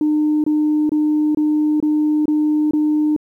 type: tone bursts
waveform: sine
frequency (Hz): 303.1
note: D#4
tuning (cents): -45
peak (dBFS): -12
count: 7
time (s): 0.01-3.164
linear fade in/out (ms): 2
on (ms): 430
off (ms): 24
effects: tanh soft clip ceiling -10 dBFS + 9-bit